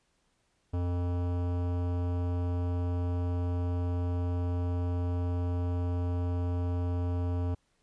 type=tone with hard clipping; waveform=sine; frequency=88.2 Hz; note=F2; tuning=18 cents sharp; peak=-30 dBFS; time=0.73-7.55 s; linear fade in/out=10 ms; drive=17 dB; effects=pink hiss -73 dBFS RMS until 7.82 s + resampled to 22050 Hz